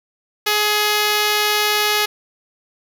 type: tone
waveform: 5% pulse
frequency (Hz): 420.1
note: G#4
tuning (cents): +20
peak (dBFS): -4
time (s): 0.46-2.06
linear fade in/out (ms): 10
effects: none